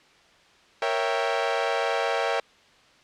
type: chord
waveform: sawtooth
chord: A# diminished seventh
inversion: none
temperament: equal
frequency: 466.2 / 554.4 / 659.3 / 784 Hz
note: A#4 / C#5 / E5 / G5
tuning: 0 / 0 / 0 / 0 cents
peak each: -25 dBFS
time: 0.82-2.4 s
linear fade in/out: 2 ms
effects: white hiss -56 dBFS RMS until 3.03 s + low-pass 4000 Hz 12 dB/octave